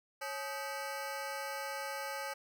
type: ring-modulated tone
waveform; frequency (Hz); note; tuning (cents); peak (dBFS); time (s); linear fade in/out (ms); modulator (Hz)
20% pulse; 702; F5; +9; -30; 0.21-2.34; 10; 152
effects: none